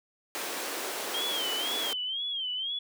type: high-pass noise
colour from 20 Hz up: pink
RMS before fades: -35 dBFS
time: 0.35-1.93 s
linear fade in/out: 0 ms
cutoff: 320 Hz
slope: 24 dB/octave
type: tone with vibrato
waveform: sine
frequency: 3176 Hz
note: G7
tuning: 22 cents sharp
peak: -30 dBFS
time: 1.14-2.79 s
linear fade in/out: 5 ms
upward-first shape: sine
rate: 2 Hz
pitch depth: 120 cents each way
effects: none